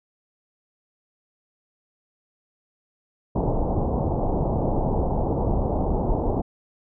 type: low-pass noise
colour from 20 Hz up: pink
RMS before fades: -23 dBFS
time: 3.35-6.42 s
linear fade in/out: 10 ms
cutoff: 900 Hz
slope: 48 dB/octave
effects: none